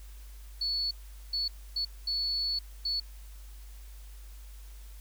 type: tone bursts at uneven times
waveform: sine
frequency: 4424 Hz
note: C#8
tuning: 4 cents flat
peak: -28 dBFS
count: 5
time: 0.61-0.91 / 1.33-1.48 / 1.76-1.85 / 2.07-2.59 / 2.85-3 s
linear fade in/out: 5 ms
effects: added 50 Hz sine -44 dBFS peak until 5 s + white hiss -58 dBFS RMS until 5 s